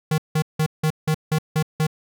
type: tone bursts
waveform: square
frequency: 155.8 Hz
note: D#3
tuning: 3 cents sharp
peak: -18 dBFS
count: 8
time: 0.11-1.868 s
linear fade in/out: 5 ms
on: 71 ms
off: 170 ms
effects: none